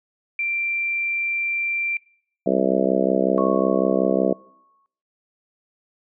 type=tone; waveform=sine; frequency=2359 Hz; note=D7; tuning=7 cents sharp; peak=-21 dBFS; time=0.39-1.97 s; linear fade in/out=2 ms
type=harmonic tone; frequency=65.41 Hz; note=C2; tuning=in tune; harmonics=3 / 4 / 5 / 6 / 7 / 8 / 9 / 10; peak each=-25 / -25 / -25 / -25 / -25 / -25 / -25 / -25 dBFS; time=2.46-4.33 s; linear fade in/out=5 ms
type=tone with exponential decay; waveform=sine; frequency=1102 Hz; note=C#6; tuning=11 cents flat; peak=-23 dBFS; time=3.38-4.86 s; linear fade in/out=0 ms; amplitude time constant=320 ms
effects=noise-tail reverb RT60 0.7 s tail -25 dB re dry